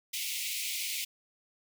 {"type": "high-pass noise", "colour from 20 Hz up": "pink", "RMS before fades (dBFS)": -35, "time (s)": [0.13, 1.05], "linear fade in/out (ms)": 10, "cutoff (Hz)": 2100, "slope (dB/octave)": 96, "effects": []}